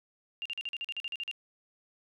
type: tone bursts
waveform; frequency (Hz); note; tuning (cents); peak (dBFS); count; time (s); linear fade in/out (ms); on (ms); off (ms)
sine; 2794; F7; 0; -33; 12; 0.42-1.313; 0; 35; 43
effects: none